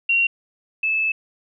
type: tone pair in turn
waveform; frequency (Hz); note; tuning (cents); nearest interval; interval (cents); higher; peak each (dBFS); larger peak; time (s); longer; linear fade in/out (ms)
sine; 2749 / 2616; F7 / E7; -28 / -14; minor second; 86; first; -15 / -18; first; 0.09-0.27 / 0.83-1.12; second; 5
effects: none